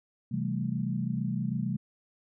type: chord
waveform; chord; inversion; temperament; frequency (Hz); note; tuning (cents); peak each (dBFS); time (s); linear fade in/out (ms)
sine; A minor seventh; first; equal with one note detuned; 130.81 / 164.81 / 193.63 / 220; C3 / E3 / G3 / A3; 0 / 0 / -21 / 0; -33 / -35 / -33 / -34; 0.31-1.77; 10
effects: none